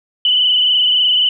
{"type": "tone with frequency modulation", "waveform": "sine", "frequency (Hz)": 2990, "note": "F#7", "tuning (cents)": 17, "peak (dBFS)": -10, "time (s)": [0.25, 1.29], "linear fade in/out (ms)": 2, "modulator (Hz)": 23.6, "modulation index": 3.3, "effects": []}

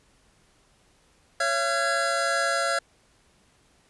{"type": "tone cluster", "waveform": "square", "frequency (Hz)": [553, 676, 1366, 1496, 1657], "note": ["C#5", "E5", "F6", "F#6", "G#6"], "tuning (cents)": [-4, 43, -39, 19, -4], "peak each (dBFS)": [-31, -29, -28, -37, -30], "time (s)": [1.4, 2.79], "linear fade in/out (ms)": 5, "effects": ["pink hiss -62 dBFS RMS until 3.89 s", "resampled to 24000 Hz"]}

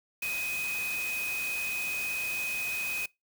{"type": "tone in noise", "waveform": "sine", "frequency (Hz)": 2509, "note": "D#7", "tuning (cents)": 14, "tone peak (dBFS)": -31, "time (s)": [0.22, 3.06], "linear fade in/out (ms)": 5, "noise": "white", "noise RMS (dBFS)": -39, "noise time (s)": [0.22, 3.06], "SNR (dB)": 5, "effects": ["noise-tail reverb RT60 0.2 s tail -23 dB re dry"]}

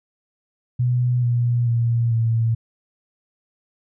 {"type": "tone with pitch steps", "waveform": "sine", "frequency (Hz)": [123.47, 120.3, 117.22, 114.21], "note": ["B2", "B2", "A#2", "A#2"], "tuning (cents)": [0, -45, 10, -35], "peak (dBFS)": -16, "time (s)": [0.79, 2.55], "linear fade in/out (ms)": 10, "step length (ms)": 440, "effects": []}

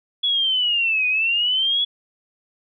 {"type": "linear two-way sweep", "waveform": "sine", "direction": "down then up", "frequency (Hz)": [3399, 2472, 3399], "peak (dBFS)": -17, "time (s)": [0.23, 1.85], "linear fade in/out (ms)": 10, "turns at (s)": 1.07, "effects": []}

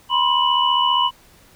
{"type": "tone cluster", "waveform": "sine", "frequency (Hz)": [971, 1046, 2960], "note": ["B5", "C6", "F#7"], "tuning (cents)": [-30, -1, 0], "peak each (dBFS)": -19, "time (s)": [0.09, 1.11], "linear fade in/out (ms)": 50, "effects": ["pink hiss -51 dBFS RMS until 1.55 s"]}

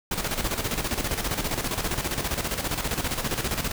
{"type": "noise with tremolo", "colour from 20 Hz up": "pink", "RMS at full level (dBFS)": -26, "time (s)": [0.11, 3.72], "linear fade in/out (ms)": 5, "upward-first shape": "square", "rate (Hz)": 15, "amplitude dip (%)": 60, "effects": []}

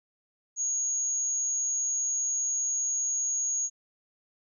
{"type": "tone", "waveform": "sine", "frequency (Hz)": 6645, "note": "G#8", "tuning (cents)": 0, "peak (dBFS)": -26, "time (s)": [0.56, 3.7], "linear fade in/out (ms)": 50, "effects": []}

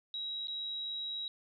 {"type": "tone with dropouts", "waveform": "sine", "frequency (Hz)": 3851, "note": "B7", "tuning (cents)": -44, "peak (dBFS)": -36, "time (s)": [0.14, 1.28], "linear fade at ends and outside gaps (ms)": 1, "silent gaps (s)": [0.472, 0.482], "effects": []}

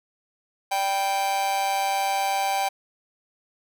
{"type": "tone with amplitude modulation", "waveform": "45% pulse", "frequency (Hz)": 784, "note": "G5", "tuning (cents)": 0, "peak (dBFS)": -19, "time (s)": [0.71, 2.69], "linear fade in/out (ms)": 10, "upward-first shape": "sine", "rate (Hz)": 199, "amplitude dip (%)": 70, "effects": []}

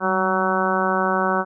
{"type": "harmonic tone with a mistuned harmonic", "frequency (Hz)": 187.5, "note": "F#3", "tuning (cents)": 23, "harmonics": [1, 2, 3, 4, 5, 6, 7, 8], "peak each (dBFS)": [-26, -26, -26, -26, -26, -26, -26, -26], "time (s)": [0, 1.45], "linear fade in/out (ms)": 50, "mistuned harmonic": 1, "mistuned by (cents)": 44, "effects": []}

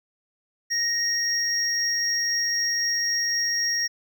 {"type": "tone pair together", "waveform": "triangle", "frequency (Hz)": [1864.7, 5598], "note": ["A#6", "F8"], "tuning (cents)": [0, 3], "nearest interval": "octave + perfect fifth", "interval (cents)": 1903, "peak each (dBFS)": [-26, -22], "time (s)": [0.7, 3.88], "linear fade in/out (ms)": 20, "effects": []}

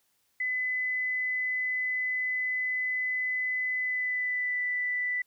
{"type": "tone with pitch glide", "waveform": "sine", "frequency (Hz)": [2011, 1984.5], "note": ["B6", "B6"], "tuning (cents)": [31, 8], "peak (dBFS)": -27, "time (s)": [0.4, 5.22], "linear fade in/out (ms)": 5, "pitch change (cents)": -23, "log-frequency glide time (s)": [3.78, 4.62], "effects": ["white hiss -72 dBFS RMS until 5.26 s"]}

